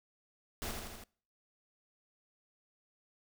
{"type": "noise with echo", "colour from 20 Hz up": "pink", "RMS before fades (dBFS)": -39, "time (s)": [0.62, 0.71], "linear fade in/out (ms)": 0, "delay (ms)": 82, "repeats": 4, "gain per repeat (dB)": -3, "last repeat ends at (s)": 1.038, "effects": ["noise-tail reverb RT60 0.5 s tail -25 dB re dry"]}